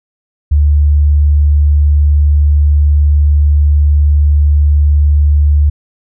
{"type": "tone", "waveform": "sine", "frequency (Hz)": 73.42, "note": "D2", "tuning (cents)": 0, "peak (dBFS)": -5, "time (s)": [0.51, 5.7], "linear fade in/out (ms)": 10, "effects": []}